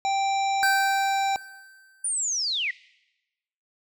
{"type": "harmonic tone", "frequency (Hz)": 784, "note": "G5", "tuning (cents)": 0, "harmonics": [1, 3, 5, 7, 9], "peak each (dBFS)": [-22, -34, -36, -43, -40], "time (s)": [0.05, 1.36], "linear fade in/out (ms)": 0}
{"type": "tone with exponential decay", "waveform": "square", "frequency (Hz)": 1552, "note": "G6", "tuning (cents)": -18, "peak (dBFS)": -20, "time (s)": [0.63, 2.06], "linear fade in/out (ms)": 0, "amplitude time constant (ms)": 310}
{"type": "linear sweep", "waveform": "sine", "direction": "down", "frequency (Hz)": [9550, 1864.7], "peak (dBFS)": -24, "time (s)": [2.04, 2.71], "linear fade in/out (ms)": 5}
{"effects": ["noise-tail reverb RT60 1.0 s tail -22 dB re dry"]}